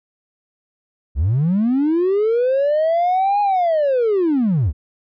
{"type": "linear two-way sweep", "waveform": "triangle", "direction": "up then down", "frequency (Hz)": [58.2, 830.6, 58.2], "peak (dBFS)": -11, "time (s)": [1.15, 4.73], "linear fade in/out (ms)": 50, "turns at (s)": 3.41, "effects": ["tanh soft clip ceiling -10 dBFS", "resampled to 11025 Hz"]}